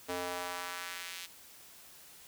square tone with high-pass filter sweep, 89 Hz, F2, 33 cents sharp, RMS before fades -40 dBFS, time 0.08-1.27 s, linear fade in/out 20 ms, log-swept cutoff 410 to 3000 Hz, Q 1.1, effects white hiss -55 dBFS RMS until 2.27 s

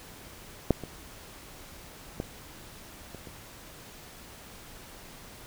clicks, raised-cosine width 2 ms, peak -7 / -23 / -17 / -27 / -30 dBFS, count 5, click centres 0.707 / 0.837 / 2.201 / 3.147 / 3.272 s, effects pink hiss -48 dBFS RMS until 5.46 s

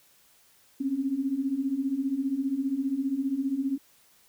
sine beating tone pair, 260 / 275 Hz, C4 / C#4, -11 / -14 cents, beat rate 15 Hz, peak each -31 / -27 dBFS, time 0.8-3.78 s, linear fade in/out 10 ms, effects white hiss -61 dBFS RMS until 4.28 s

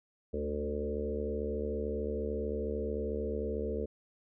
harmonic tone with a mistuned harmonic, 73.5 Hz, D2, 2 cents sharp, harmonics 1 / 3 / 4 / 5 / 6 / 7 / 8, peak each -38 / -40 / -46 / -41 / -36 / -41 / -46 dBFS, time 0.33-3.86 s, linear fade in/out 10 ms, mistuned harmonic 6, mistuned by +18 cents, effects none

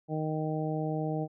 harmonic tone, 155.56 Hz, D#3, in tune, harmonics 1 / 2 / 3 / 4 / 5, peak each -32 / -35 / -37 / -38 / -39 dBFS, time 0.08-1.28 s, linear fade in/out 50 ms, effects none

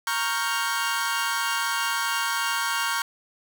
sawtooth chord, G half-diminished seventh, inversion first, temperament equal, 932.3 / 1108.7 / 1396.9 / 1568 Hz, Bb5 / Db6 / F6 / G6, 0 / 0 / 0 / 0 cents, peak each -26 dBFS, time 0.07-3.02 s, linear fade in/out 2 ms, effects none

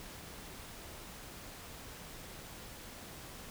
silence, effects pink hiss -49 dBFS RMS until 3.5 s

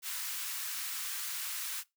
white high-pass noise, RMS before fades -38 dBFS, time 0.02-1.84 s, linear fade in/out 50 ms, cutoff 1100 Hz, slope 24 dB/octave, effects noise-tail reverb RT60 0.2 s tail -21 dB re dry

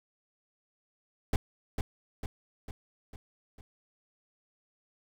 brown noise with echo, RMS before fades -24 dBFS, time 1.33-1.36 s, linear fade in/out 2 ms, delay 450 ms, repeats 5, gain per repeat -5 dB, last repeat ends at 3.61 s, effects none

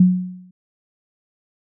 sine tone with exponential decay, 182.3 Hz, F#3, 25 cents flat, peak -6 dBFS, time 0-0.51 s, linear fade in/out 5 ms, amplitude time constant 110 ms, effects none

